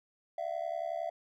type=tone with amplitude modulation; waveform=triangle; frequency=670 Hz; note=E5; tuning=28 cents sharp; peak=-26 dBFS; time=0.38-1.1 s; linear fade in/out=5 ms; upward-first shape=sine; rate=70.9 Hz; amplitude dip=100%; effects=tanh soft clip ceiling -26 dBFS